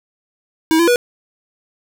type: tone with pitch steps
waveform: square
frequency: 320.8 / 339.3 / 485.8 Hz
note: E4 / F4 / B4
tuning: -47 / -50 / -29 cents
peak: -11 dBFS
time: 0.71-0.959 s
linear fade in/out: 0 ms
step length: 83 ms
effects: none